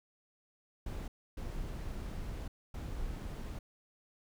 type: noise bursts at uneven times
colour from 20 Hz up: brown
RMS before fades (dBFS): -40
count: 3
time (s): 0.86-1.08 / 1.37-2.48 / 2.74-3.59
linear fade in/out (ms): 5
effects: none